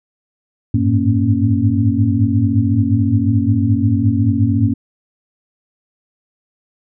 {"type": "tone cluster", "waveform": "sine", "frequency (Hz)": [96.9, 105.6, 111, 232.3, 276.2], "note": ["G2", "G#2", "A2", "A#3", "C#4"], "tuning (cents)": [-20, 29, 16, -6, -6], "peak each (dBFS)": -18, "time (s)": [0.74, 4.74], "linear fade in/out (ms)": 5, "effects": []}